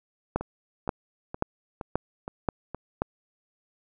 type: two click trains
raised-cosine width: 1 ms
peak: -20 / -10 dBFS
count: 6 / 6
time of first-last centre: 0.41-2.746 / 0.36-3.02 s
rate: 2.14 / 1.88 Hz
effects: none